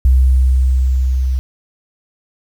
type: tone with level ramp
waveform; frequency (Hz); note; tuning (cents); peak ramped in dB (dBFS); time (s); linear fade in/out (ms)
sine; 64.5; C2; -24; -6 to -13; 0.05-1.39; 0
effects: 7-bit